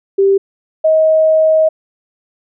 sine tone pair in turn, 392 / 632.2 Hz, G4 / D#5, 0 / +27 cents, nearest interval minor sixth, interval 827 cents, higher second, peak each -7 dBFS, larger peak neither, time 0.18-0.38 / 0.84-1.69 s, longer second, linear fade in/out 10 ms, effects none

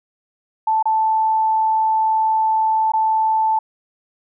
sine tone with dropouts, 879 Hz, A5, 2 cents flat, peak -14 dBFS, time 0.67-3.59 s, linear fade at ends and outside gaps 5 ms, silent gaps 0.827-0.855 / 2.92-2.935 s, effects none

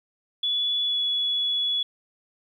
sine tone with pitch glide, 3422 to 3394 Hz, A7 to G#7, -49 to +37 cents, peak -22 dBFS, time 0.43-1.83 s, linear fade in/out 5 ms, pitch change -14 cents, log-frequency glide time 0.85-0.99 s, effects 10-bit

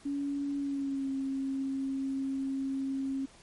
sine tone with pitch glide, 282.4 to 270 Hz, C#4 to C#4, +32 to -45 cents, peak -30 dBFS, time 0.05-3.26 s, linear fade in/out 10 ms, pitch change -77 cents, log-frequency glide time 0.57-1.1 s, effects pink hiss -57 dBFS RMS until 3.42 s + MP3 48 kbps

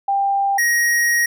sine / square tone pair in turn, 793 / 1886.1 Hz, G5 / A#6, +20 / +20 cents, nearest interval octave + minor third, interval 1500 cents, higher second, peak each -15 dBFS, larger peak neither, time 0.08-0.58 / 0.58-1.26 s, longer second, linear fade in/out 5 ms, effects none

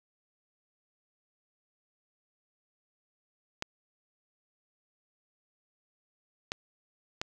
clicks, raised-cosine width 0.2 ms, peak -15 dBFS, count 3, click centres 3.624 / 6.519 / 7.215 s, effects none

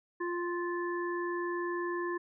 harmonic tone, 349.2 Hz, F4, in tune, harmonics 1 / 3 / 5, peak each -33 / -38 / -40 dBFS, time 0.2-2.18 s, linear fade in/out 10 ms, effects none

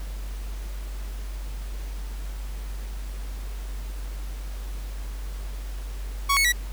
sawtooth tone with pitch steps, 1116 / 2205 / 1939 Hz, C#6 / C#7 / B6, +11 / -10 / -32 cents, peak -15 dBFS, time 6.29-6.524 s, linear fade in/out 10 ms, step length 78 ms, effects added 48 Hz sine -30 dBFS peak until 6.72 s + pink hiss -46 dBFS RMS until 6.72 s

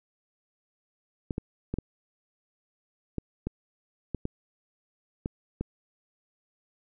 clicks, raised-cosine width 3 ms, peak -17 dBFS, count 10, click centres 1.308 / 1.381 / 1.74 / 1.786 / 3.183 / 3.47 / 4.147 / 4.254 / 5.259 / 5.61 s, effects none

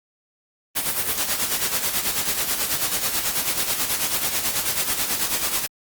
white noise with tremolo, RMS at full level -21 dBFS, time 0.75-5.67 s, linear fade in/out 20 ms, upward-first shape sine, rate 9.2 Hz, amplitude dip 60%, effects Opus 32 kbps

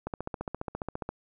click train, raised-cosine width 1 ms, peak -19 dBFS, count 16, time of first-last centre 0.07-1.09 s, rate 14.7 Hz, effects none

